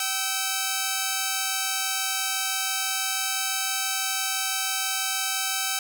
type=tone pair together; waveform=5% pulse; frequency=771.4 / 1301 Hz; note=G5 / E6; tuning=-28 / -23 cents; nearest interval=major sixth; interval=905 cents; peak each=-15 / -17 dBFS; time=0-5.79 s; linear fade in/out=2 ms; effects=none